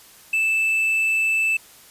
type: tone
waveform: triangle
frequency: 2637 Hz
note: E7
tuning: in tune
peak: -16 dBFS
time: 0.33-1.57 s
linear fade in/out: 5 ms
effects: white hiss -48 dBFS RMS until 1.9 s + resampled to 32000 Hz